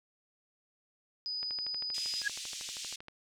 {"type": "tone", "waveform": "sine", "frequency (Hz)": 4978, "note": "D#8", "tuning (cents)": 0, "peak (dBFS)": -34, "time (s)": [1.26, 2.22], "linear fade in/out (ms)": 0}
{"type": "click train", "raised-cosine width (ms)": 0.3, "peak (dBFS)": -30, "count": 22, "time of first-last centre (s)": [1.43, 3.084], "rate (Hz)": 12.7}
{"type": "band-pass noise", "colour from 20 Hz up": "white", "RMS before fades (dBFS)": -42, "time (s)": [1.94, 2.96], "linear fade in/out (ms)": 5, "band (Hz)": [2700, 7100], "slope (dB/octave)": 24}
{"type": "tone with exponential growth", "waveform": "sine", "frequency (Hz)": 1661.2, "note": "G#6", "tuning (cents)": 0, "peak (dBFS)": -24, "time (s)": [2.21, 2.28], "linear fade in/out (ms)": 5, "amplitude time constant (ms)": 15}
{"effects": []}